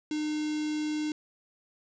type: tone with notch filter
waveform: square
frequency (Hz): 304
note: D#4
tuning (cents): -40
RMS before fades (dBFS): -31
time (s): 0.11-1.12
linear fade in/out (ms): 2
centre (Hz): 1100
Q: 0.68
effects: resampled to 16000 Hz + 9-bit